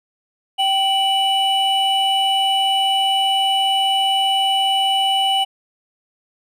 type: tone pair together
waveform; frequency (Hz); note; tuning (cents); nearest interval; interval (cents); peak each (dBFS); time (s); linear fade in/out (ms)
triangle; 778 / 2961; G5 / F#7; -13 / +1; octave + major seventh; 2314; -16; 0.58-5.45; 20
effects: none